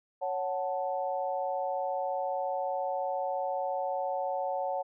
sine chord, F# minor, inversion second, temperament equal, 554.4 / 740 / 880 Hz, C#5 / F#5 / A5, 0 / 0 / 0 cents, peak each -33 / -33 / -36 dBFS, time 0.21-4.83 s, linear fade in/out 20 ms, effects none

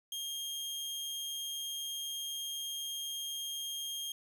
sawtooth tone, 3224 Hz, G7, 48 cents sharp, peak -34 dBFS, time 0.12-4.12 s, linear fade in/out 2 ms, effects none

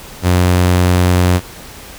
sawtooth tone, 90 Hz, F#2, 47 cents flat, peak -5 dBFS, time 0.22-1.41 s, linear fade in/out 50 ms, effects pink hiss -34 dBFS RMS until 1.98 s

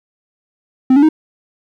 triangle tone with pitch steps, 259.8 / 285 / 312.5 Hz, C4 / C#4 / D#4, -12 / +48 / +8 cents, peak -4 dBFS, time 0.9-1.089 s, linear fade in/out 5 ms, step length 63 ms, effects none

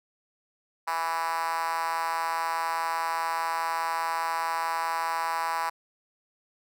5% pulse tone with high-pass filter, 164.81 Hz, E3, in tune, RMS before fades -29 dBFS, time 0.87-5.7 s, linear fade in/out 10 ms, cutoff 920 Hz, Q 4.6, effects none

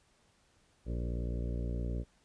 harmonic tone with a mistuned harmonic, 59.2 Hz, A#1, 27 cents sharp, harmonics 1 / 2 / 3 / 4 / 5 / 6 / 7 / 8 / 9 / 10, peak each -34 / -40 / -44 / -46 / -48 / -50 / -51 / -52 / -53 / -54 dBFS, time 0.85-2.05 s, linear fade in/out 50 ms, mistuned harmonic 7, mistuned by +29 cents, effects pink hiss -69 dBFS RMS until 2.24 s + resampled to 22050 Hz

